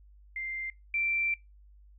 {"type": "tone pair in turn", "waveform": "sine", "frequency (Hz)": [2093, 2349], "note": ["C7", "D7"], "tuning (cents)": [0, 0], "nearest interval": "major second", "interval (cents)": 200, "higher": "second", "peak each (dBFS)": [-33, -27], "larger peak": "second", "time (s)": [[0.36, 0.7], [0.94, 1.34]], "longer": "second", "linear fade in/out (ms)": 2, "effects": ["noise-tail reverb RT60 0.2 s tail -22 dB re dry", "added 50 Hz sine -53 dBFS peak until 1.98 s"]}